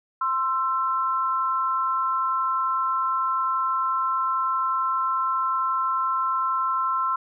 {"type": "tone pair together", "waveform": "sine", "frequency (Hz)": [1046.5, 1334.4], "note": ["C6", "E6"], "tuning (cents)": [0, 21], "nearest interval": "major third", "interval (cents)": 421, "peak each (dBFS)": -24, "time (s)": [0.21, 7.16], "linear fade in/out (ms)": 5, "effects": []}